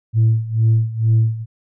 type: tone with tremolo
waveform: sine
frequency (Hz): 112.1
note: A2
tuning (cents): +33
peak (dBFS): -8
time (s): 0.13-1.46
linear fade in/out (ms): 50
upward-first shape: sine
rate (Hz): 2.2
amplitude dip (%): 85
effects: tanh soft clip ceiling -8 dBFS

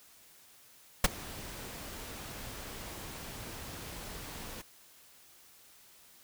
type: noise with ADSR envelope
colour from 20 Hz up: pink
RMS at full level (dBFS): -20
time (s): 1.04-4.62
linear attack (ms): 5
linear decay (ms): 21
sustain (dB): -24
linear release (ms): 9
effects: white hiss -59 dBFS RMS until 6.23 s

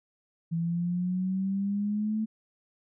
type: exponential sweep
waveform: sine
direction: up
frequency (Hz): 164.81 to 220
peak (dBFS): -26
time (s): 0.51-2.26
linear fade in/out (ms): 20
effects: none

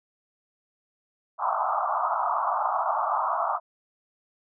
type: band-pass noise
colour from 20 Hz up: white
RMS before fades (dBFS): -26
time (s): 1.38-3.6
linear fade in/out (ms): 50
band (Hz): 640 to 1300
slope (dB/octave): 96
effects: none

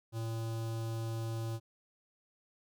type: tone with notch filter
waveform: square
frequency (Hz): 113.4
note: A#2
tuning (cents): -47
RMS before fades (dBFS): -37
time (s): 0.12-1.6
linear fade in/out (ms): 50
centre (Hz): 2000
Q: 1.2
effects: none

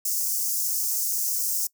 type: high-pass noise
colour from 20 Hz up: white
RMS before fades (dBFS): -26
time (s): 0.05-1.67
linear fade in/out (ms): 5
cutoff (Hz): 5300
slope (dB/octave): 48
effects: noise-tail reverb RT60 0.1 s tail -22 dB re dry

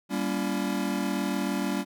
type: chord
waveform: square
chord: G diminished seventh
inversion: none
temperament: just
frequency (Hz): 196 / 235.2 / 282.2 / 338.7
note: G3 / Bb3 / Db4 / Fb4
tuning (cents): 0 / +16 / +31 / +47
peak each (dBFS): -31 / -34 / -32 / -36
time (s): 0.09-1.85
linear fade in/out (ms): 50
effects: none

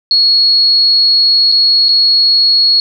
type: tone with dropouts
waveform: sine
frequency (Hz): 4333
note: C#8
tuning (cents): -40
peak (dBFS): -6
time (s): 0.11-2.8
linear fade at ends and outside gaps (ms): 1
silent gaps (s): 1.517-1.522 / 1.885-1.89
effects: none

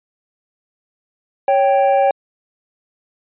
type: tone pair together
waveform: triangle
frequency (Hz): 554.4 / 784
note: C#5 / G5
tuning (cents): 0 / 0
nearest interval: tritone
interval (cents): 600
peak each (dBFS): -12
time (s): 1.48-2.11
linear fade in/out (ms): 2
effects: resampled to 8000 Hz

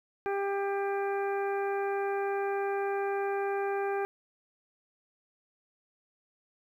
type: harmonic tone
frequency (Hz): 397.4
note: G4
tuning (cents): +24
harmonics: 1 / 2 / 3 / 4 / 5 / 6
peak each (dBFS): -30 / -34 / -42 / -40 / -50 / -46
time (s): 0.26-4.05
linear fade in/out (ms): 0
effects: 11-bit

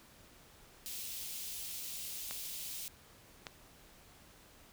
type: high-pass noise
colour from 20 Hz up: white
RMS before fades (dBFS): -43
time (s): 0.86-2.88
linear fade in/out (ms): 0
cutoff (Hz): 2600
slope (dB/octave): 24
type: clicks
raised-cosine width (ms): 0.2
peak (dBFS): -24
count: 2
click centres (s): 2.31 / 3.468
effects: pink hiss -60 dBFS RMS until 4.72 s

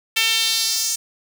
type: tone with high-pass filter sweep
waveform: sawtooth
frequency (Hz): 449.2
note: A4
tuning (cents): +36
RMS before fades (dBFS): -20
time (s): 0.16-0.96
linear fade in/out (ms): 10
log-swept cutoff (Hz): 2600 to 6500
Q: 2.3
effects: none

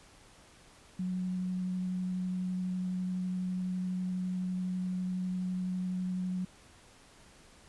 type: tone with vibrato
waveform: sine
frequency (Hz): 183.3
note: F#3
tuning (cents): -16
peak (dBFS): -31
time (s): 0.99-6.45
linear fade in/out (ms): 5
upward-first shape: sine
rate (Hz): 12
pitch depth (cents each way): 9
effects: pink hiss -58 dBFS RMS until 7.68 s + resampled to 24000 Hz

